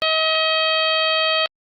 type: harmonic tone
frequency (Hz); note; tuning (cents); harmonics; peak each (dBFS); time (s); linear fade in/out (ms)
636; D#5; +38; 1 / 2 / 3 / 4 / 5 / 6 / 7; -22 / -24 / -27 / -24 / -22 / -28 / -27; 0.02-1.46; 0
effects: Opus 24 kbps